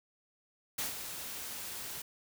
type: noise with ADSR envelope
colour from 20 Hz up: white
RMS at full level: -34 dBFS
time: 0.78-2.02 s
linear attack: 8 ms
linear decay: 150 ms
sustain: -8 dB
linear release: 5 ms
effects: none